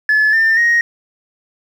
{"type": "tone with pitch steps", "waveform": "sine", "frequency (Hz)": [1721, 1796.2, 1874.6], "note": ["A6", "A6", "A#6"], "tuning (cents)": [-39, 35, 9], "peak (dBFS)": -8, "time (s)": [0.09, 0.81], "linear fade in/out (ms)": 2, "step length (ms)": 240, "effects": ["tanh soft clip ceiling -7 dBFS", "7-bit"]}